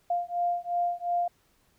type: beating tone pair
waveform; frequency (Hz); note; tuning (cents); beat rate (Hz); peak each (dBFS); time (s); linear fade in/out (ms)
sine; 698.5 / 701.3; F5 / F5; 0 / +7; 2.8; -29; 0.1-1.28; 5
effects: pink hiss -67 dBFS RMS until 1.78 s